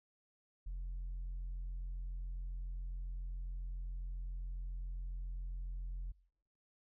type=tone; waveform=sine; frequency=43.65 Hz; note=F1; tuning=in tune; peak=-37 dBFS; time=0.66-6.12 s; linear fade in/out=10 ms; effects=noise-tail reverb RT60 0.8 s tail -26 dB re dry + tanh soft clip ceiling -38 dBFS